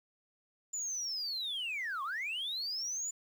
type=linear two-way sweep; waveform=sine; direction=down then up; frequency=7100 to 1052 to 7100 Hz; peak=-33 dBFS; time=0.73-3.11 s; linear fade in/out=10 ms; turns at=2.03 s; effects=tanh soft clip ceiling -32 dBFS + 10-bit